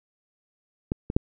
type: clicks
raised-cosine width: 3 ms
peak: -12 / -16 / -6 dBFS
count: 3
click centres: 0.919 / 1.101 / 1.165 s
effects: none